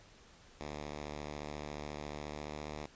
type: tone with pitch glide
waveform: 5% pulse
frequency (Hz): 74.2 to 75.24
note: D2 to D2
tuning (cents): +18 to +42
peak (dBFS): -30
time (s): 0.61-2.86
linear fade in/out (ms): 0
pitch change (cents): +24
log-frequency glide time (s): 2.18-2.64
effects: pink hiss -60 dBFS RMS until 2.95 s + resampled to 16000 Hz

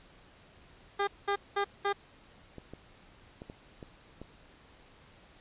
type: tone bursts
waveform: 15% pulse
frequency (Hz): 402.2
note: G4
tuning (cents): +44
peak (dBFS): -21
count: 4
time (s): 0.99-1.93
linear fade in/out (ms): 10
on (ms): 85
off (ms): 200
type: clicks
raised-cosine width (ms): 2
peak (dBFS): -30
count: 6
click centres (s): 2.583 / 2.736 / 3.419 / 3.499 / 3.828 / 4.216
effects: pink hiss -58 dBFS RMS until 5.4 s + resampled to 8000 Hz

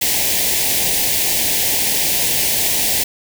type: band-stop noise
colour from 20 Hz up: white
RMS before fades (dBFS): -17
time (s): 0.01-3.04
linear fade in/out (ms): 10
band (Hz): 900 to 1800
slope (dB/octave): 48
effects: none

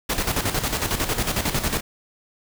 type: noise with tremolo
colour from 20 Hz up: pink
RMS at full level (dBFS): -22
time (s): 0.09-1.81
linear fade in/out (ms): 10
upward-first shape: square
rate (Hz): 11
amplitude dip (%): 60
effects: none

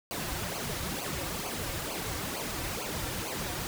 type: noise with flanger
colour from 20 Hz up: pink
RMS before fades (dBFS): -35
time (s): 0.11-3.67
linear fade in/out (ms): 0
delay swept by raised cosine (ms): 0.54 to 4.84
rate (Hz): 2.2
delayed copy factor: -0.8
effects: none

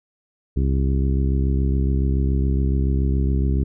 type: harmonic tone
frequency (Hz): 67.1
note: C2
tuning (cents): +44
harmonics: 1 / 2 / 3 / 4 / 5 / 6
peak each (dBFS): -18 / -24 / -28 / -30 / -32 / -34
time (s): 0.56-3.64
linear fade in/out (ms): 10
effects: none

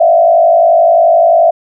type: tone with frequency modulation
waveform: sine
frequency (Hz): 670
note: E5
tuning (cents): +28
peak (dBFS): -4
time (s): 0-1.51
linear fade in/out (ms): 10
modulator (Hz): 51.5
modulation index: 1
effects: none

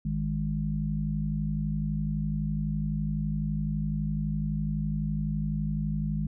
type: harmonic tone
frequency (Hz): 51.91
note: G#1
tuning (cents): 0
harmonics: 1 / 3 / 4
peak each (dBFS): -33 / -29 / -32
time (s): 0.05-6.27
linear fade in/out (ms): 5
effects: none

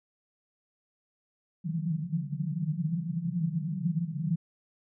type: band-pass noise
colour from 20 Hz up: pink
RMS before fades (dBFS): -31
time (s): 1.64-4.36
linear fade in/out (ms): 10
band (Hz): 150 to 180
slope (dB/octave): 96
effects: none

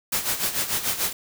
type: noise with tremolo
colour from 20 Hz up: white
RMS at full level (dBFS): -23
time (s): 0.12-1.13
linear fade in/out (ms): 5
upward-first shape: sine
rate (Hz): 6.8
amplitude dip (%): 70
effects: none

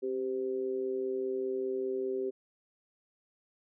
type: tone with amplitude modulation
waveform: sine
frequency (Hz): 390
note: G4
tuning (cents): -9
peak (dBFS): -27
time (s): 0.02-2.31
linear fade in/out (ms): 20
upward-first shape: sine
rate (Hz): 125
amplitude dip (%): 75
effects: none

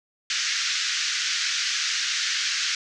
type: band-pass noise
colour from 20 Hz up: white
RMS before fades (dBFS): -26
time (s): 0.3-2.75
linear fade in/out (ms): 2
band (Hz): 1400 to 6400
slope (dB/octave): 48
effects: none

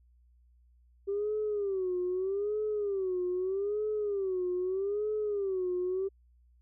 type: tone with vibrato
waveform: sine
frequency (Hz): 392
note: G4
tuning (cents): 0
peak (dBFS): -28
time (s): 1.07-6.09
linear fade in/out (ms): 20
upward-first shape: sine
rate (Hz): 0.8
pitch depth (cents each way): 150
effects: tanh soft clip ceiling -24 dBFS + added 60 Hz sine -60 dBFS peak until 6.61 s

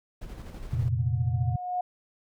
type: noise with tremolo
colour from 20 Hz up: brown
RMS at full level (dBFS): -38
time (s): 0.21-0.89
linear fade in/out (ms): 10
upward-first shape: square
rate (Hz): 12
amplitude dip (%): 35
type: chord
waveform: sine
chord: F suspended fourth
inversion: none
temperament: just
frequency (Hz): 87.31 / 116.41 / 130.96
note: F2 / Bb2 / C3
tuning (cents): 0 / -2 / +2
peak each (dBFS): -30 / -26 / -29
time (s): 0.73-1.56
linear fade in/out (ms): 5
type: tone with exponential growth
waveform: sine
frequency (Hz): 723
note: F#5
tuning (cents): -40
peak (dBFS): -24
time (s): 0.98-1.81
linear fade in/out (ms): 5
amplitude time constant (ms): 180
effects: none

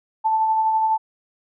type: tone with tremolo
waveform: sine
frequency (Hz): 880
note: A5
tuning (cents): 0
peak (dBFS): -15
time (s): 0.24-0.98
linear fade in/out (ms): 20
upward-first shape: sine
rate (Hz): 12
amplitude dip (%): 30
effects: none

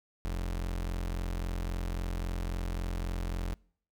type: tone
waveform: 35% pulse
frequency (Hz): 43.69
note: F1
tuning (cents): +1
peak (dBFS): -30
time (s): 0.25-3.54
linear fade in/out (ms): 0
effects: noise-tail reverb RT60 0.6 s tail -26 dB re dry

